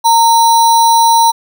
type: tone with sample-and-hold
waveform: sine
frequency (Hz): 920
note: A#5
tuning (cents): -23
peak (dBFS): -5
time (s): 0.04-1.32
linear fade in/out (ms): 20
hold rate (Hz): 4900
effects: none